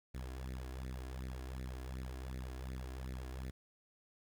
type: tone with flanger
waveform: sawtooth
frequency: 64.2 Hz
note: C2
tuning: 32 cents flat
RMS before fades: -44 dBFS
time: 0.14-3.51 s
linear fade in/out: 10 ms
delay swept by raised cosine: 0.46 to 2.96 ms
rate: 2.7 Hz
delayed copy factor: +0.75
effects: 11-bit